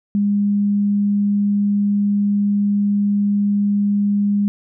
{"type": "tone", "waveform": "sine", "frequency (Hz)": 203.5, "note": "G#3", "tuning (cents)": -35, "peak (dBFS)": -14, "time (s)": [0.15, 4.48], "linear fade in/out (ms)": 0, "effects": []}